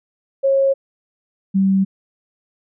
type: tone pair in turn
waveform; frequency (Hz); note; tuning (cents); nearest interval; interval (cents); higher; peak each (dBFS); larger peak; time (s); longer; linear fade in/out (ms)
sine; 544 / 193; C#5 / G3; -33 / -27; octave + tritone; 1794; first; -12; neither; 0.43-0.74 / 1.54-1.85; neither; 20
effects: none